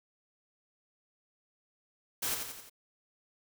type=noise with echo; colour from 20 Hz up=white; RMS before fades=-33 dBFS; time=2.22-2.35 s; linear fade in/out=10 ms; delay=87 ms; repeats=4; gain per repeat=-5 dB; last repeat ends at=2.698 s; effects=none